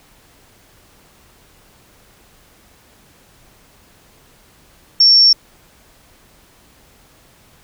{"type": "tone", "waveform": "sine", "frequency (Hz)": 5460, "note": "F8", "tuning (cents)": -40, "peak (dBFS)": -6, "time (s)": [5, 5.33], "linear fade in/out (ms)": 5, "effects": ["pink hiss -50 dBFS RMS until 7.63 s"]}